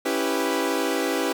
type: chord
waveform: sawtooth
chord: C# half-diminished seventh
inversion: none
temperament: equal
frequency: 277.2 / 329.6 / 392 / 493.9 Hz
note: C#4 / E4 / G4 / B4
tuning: 0 / 0 / 0 / 0 cents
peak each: -24 dBFS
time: 0.05-1.33 s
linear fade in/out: 10 ms
effects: none